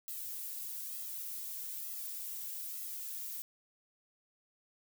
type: noise with flanger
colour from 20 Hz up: violet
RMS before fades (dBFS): -42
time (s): 0.08-3.42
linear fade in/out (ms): 0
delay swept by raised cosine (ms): 1.5 to 2.9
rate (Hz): 1.1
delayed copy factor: +1
effects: none